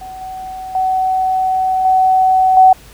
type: tone with level steps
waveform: sine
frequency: 752 Hz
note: F#5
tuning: 28 cents sharp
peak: -27 / -24 / -12 / -8 / -3 dBFS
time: 0.01-2.73 s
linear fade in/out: 5 ms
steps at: 0.21 / 0.75 / 1.85 / 2.57 s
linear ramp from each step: 2 ms
effects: added 50 Hz sine -42 dBFS peak until 2.93 s + pink hiss -42 dBFS RMS until 2.93 s